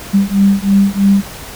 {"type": "beating tone pair", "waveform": "sine", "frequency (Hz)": [196.4, 199.5], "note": ["G3", "G3"], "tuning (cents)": [4, 31], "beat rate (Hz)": 3.1, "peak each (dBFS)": -11, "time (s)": [0.13, 1.22], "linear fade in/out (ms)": 20, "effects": ["pink hiss -30 dBFS RMS until 1.55 s"]}